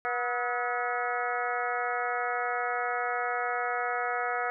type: harmonic tone with a mistuned harmonic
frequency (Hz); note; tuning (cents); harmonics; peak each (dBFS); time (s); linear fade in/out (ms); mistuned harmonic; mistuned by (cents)
243; B3; -28; 2 / 3 / 4 / 5 / 6 / 7 / 8 / 9; -36 / -32 / -43 / -34 / -36 / -38 / -40 / -40; 0.05-4.5; 0; 5; +83
effects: none